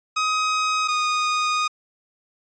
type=tone pair in turn; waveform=sawtooth; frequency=1260 / 1236.9 Hz; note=D#6 / D#6; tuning=+21 / -11 cents; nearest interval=unison; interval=32 cents; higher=first; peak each=-16 dBFS; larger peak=neither; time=0.16-0.88 / 0.88-1.68 s; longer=second; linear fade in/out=10 ms; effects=resampled to 16000 Hz